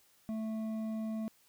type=tone with hard clipping; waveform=sine; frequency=220 Hz; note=A3; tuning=in tune; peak=-36 dBFS; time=0.29-1.28 s; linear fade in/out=0 ms; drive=7 dB; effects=white hiss -67 dBFS RMS until 1.48 s